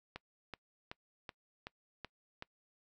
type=click train; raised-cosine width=0.3 ms; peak=-27 dBFS; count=7; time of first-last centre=0.16-2.424 s; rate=2.65 Hz; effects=noise-tail reverb RT60 0.1 s tail -24 dB re dry